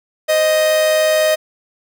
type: tone pair together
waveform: 45% pulse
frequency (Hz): 523.3 / 623.2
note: C5 / D#5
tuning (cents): 0 / +3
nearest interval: minor third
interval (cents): 303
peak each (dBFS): -24 / -12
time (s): 0.28-1.36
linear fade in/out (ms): 20
effects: none